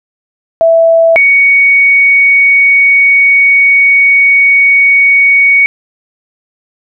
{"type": "tone pair in turn", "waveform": "sine", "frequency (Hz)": [660, 2235], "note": ["E5", "C#7"], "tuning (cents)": [2, 14], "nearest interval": "octave + major sixth", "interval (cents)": 2112, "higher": "second", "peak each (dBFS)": -3, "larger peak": "neither", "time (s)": [[0.61, 1.16], [1.16, 5.66]], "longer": "second", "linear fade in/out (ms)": 0, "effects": []}